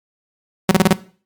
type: tone bursts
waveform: sawtooth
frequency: 187.6 Hz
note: F#3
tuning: 24 cents sharp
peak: -4 dBFS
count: 5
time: 0.69-0.93 s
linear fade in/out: 2 ms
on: 24 ms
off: 30 ms
effects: noise-tail reverb RT60 0.4 s tail -17 dB re dry + MP3 96 kbps